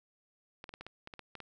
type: clicks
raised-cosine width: 0.3 ms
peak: -29 dBFS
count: 10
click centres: 0.641 / 0.692 / 0.739 / 0.81 / 0.866 / 1.074 / 1.138 / 1.193 / 1.353 / 1.403 s
effects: none